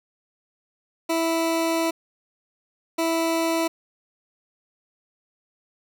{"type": "tone bursts at uneven times", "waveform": "20% pulse", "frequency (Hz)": 329.1, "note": "E4", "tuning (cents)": -3, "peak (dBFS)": -16, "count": 2, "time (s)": [[1.09, 1.91], [2.98, 3.68]], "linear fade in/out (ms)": 10, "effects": []}